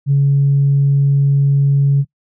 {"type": "tone", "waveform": "sine", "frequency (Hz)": 140, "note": "C#3", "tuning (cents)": 18, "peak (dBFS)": -8, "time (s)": [0.06, 2.05], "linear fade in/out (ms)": 50, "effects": ["noise-tail reverb RT60 0.1 s tail -23 dB re dry", "tanh soft clip ceiling -5 dBFS"]}